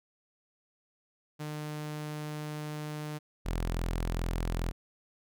sawtooth tone pair in turn, 151.1 / 42.4 Hz, D3 / E1, +50 / +50 cents, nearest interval octave + minor seventh, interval 2200 cents, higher first, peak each -32 / -26 dBFS, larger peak second, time 1.39-3.19 / 3.45-4.72 s, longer first, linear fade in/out 20 ms, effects none

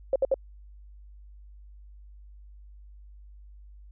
sine tone bursts, 537 Hz, C5, 45 cents sharp, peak -19 dBFS, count 3, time 0.13-0.342 s, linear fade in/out 2 ms, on 28 ms, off 64 ms, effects added 50 Hz sine -46 dBFS peak until 3.91 s

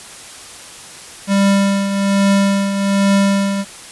square tone with tremolo, 197.8 Hz, G3, 16 cents sharp, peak -10 dBFS, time 1.27-3.65 s, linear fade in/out 50 ms, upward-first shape triangle, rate 1.2 Hz, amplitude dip 60%, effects white hiss -35 dBFS RMS until 3.91 s + resampled to 24000 Hz

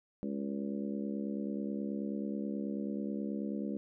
harmonic tone with a mistuned harmonic, 69.3 Hz, C#2, in tune, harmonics 3 / 4 / 5 / 6 / 7 / 8, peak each -36 / -40 / -43 / -51 / -46 / -49 dBFS, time 0.23-3.77 s, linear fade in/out 0 ms, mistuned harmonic 8, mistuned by +35 cents, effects none

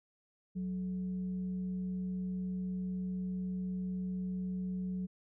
sine tone with frequency modulation, 185 Hz, F#3, in tune, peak -34 dBFS, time 0.55-5.07 s, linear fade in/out 20 ms, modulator 246 Hz, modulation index 0.21, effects none

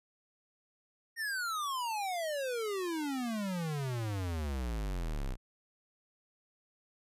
square exponential sweep, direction down, 1870 to 30.14 Hz, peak -34 dBFS, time 1.16-5.37 s, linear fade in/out 50 ms, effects resampled to 32000 Hz

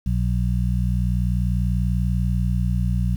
harmonic tone, 60.3 Hz, B1, 41 cents flat, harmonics 1 / 2 / 3, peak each -21 / -23 / -25 dBFS, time 0.06-3.16 s, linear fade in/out 5 ms, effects 8-bit

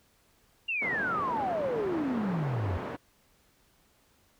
sine exponential sweep, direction down, 2835 to 82.41 Hz, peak -28 dBFS, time 0.68-2.78 s, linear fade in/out 10 ms
pink band-pass noise, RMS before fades -37 dBFS, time 0.81-2.97 s, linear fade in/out 20 ms, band 190 to 1200 Hz, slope 12 dB/octave
effects pink hiss -66 dBFS RMS until 4.39 s

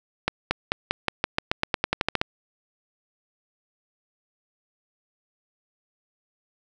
accelerating click train, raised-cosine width 0.3 ms, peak -5 dBFS, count 16, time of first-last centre 0.28-2.215 s, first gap 230 ms, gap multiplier 0.91, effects none

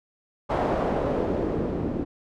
white noise with low-pass filter sweep, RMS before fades -26 dBFS, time 0.49-2.05 s, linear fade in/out 20 ms, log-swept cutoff 750 to 300 Hz, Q 1.4, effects none

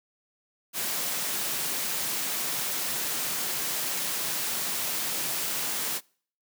white high-pass noise, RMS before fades -30 dBFS, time 0.73-6.01 s, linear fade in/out 50 ms, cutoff 120 Hz, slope 96 dB/octave, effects noise-tail reverb RT60 0.5 s tail -26 dB re dry

